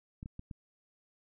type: clicks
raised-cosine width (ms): 5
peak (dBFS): -30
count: 4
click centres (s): 0.229 / 0.259 / 0.394 / 0.512
effects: none